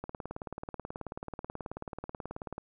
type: click train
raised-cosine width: 1 ms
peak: -24 dBFS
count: 48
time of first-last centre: 0.04-2.581 s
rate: 18.5 Hz
effects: none